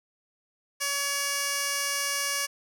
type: tone with band-pass filter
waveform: 15% pulse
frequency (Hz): 565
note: C#5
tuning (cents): +33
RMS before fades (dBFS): -29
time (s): 0.8-2.47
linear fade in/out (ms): 20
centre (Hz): 7100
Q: 0.68
effects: none